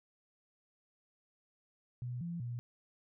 sine tone with pitch steps, 123 / 171 / 120.3 Hz, B2 / F3 / B2, -7 / -36 / -45 cents, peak -37 dBFS, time 2.02-2.59 s, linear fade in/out 0 ms, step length 190 ms, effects none

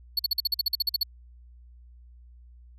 square tone bursts, 4400 Hz, C#8, 14 cents flat, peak -22 dBFS, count 13, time 0.17-1.033 s, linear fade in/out 5 ms, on 23 ms, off 47 ms, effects added 60 Hz sine -48 dBFS peak until 2.78 s

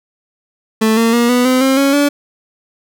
30% pulse tone with pitch steps, 220 / 228.5 / 237.4 / 246.7 / 256.2 / 266.2 / 276.5 / 287.3 Hz, A3 / A#3 / A#3 / B3 / C4 / C4 / C#4 / D4, 0 / -34 / +32 / -2 / -36 / +30 / -4 / -38 cents, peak -7 dBFS, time 0.81-2.09 s, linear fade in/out 10 ms, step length 160 ms, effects none

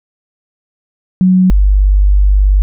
sine tone pair in turn, 185 / 49.24 Hz, F#3 / G1, 0 / +8 cents, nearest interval octave + major seventh, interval 2292 cents, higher first, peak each -5 dBFS, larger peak neither, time 1.21-1.5 / 1.5-2.62 s, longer second, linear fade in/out 0 ms, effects none

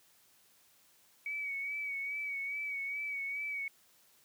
sine tone with vibrato, 2260 Hz, C#7, 33 cents sharp, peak -35 dBFS, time 1.26-3.68 s, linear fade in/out 2 ms, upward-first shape sine, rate 2.4 Hz, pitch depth 41 cents each way, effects white hiss -66 dBFS RMS until 4.24 s + high-pass 60 Hz 12 dB/octave

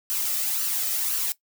blue noise with flanger, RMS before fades -26 dBFS, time 0.1-1.32 s, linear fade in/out 0 ms, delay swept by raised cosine 0.67 to 1.65 ms, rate 1.9 Hz, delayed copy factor +0.5, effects noise-tail reverb RT60 0.1 s tail -17 dB re dry

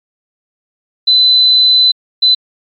sine tone bursts at uneven times, 4019 Hz, B7, 30 cents sharp, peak -5 dBFS, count 2, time 1.07-1.92 / 2.22-2.35 s, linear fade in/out 10 ms, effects MP3 96 kbps

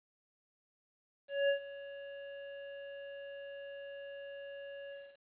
square tone with ADSR envelope, 560 Hz, C#5, 18 cents sharp, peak -27 dBFS, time 1.28-5.18 s, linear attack 210 ms, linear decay 100 ms, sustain -18 dB, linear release 260 ms, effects resampled to 8000 Hz + 11-bit

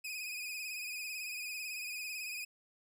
sawtooth tone with vibrato, 2489 Hz, D#7, in tune, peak -36 dBFS, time 0.04-2.45 s, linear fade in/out 10 ms, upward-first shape sine, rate 18 Hz, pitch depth 58 cents each way, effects none

